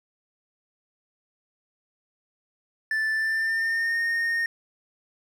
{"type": "tone with pitch glide", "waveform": "triangle", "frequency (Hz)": [1760, 1843.2], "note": ["A6", "A#6"], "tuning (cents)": [0, -20], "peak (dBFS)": -21, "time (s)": [2.91, 4.46], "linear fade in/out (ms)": 2, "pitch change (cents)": 80, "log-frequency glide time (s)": [3.12, 3.99], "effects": []}